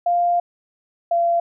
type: tone pair in turn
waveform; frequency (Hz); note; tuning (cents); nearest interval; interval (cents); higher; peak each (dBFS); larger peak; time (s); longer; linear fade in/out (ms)
sine; 698.5 / 684.5; F5 / F5; 0 / -35; unison; 35; first; -15; neither; 0.06-0.4 / 1.11-1.4; first; 5
effects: none